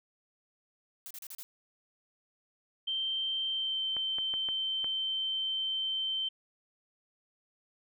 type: noise bursts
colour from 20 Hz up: blue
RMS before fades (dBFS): -44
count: 5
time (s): 1.06-1.43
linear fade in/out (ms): 0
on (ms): 46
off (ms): 35
type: tone with pitch glide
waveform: sine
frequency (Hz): 3131 to 3104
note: G7 to G7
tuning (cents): -3 to -18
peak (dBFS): -30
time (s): 2.87-6.29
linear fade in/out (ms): 10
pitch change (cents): -15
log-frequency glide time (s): 3.49-3.83
type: clicks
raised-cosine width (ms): 0.5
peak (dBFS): -28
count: 5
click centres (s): 3.967 / 4.185 / 4.339 / 4.488 / 4.844
effects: none